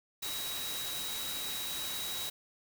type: tone in noise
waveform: sine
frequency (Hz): 3846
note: B7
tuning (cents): -47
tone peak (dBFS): -39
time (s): 0.22-2.3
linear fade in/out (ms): 10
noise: white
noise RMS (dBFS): -39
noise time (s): 0.22-2.3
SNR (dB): -3
effects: none